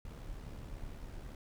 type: noise with amplitude modulation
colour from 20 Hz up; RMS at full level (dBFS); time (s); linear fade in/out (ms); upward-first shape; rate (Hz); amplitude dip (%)
brown; -43; 0.05-1.35; 2; sine; 72.7; 50
effects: none